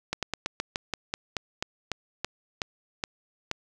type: slowing click train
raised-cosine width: 0.2 ms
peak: -11 dBFS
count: 15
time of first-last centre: 0.13-3.514 s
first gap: 97 ms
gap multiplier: 1.13
effects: none